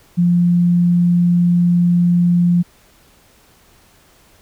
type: tone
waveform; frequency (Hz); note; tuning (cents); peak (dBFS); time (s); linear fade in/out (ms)
sine; 174.61; F3; 0; -10; 0.17-2.63; 20
effects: pink hiss -51 dBFS RMS until 4.41 s